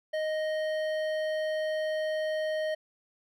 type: tone with hard clipping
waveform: triangle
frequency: 622.3 Hz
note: D#5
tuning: in tune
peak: -30 dBFS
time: 0.13-2.75 s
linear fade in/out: 10 ms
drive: 15 dB
effects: none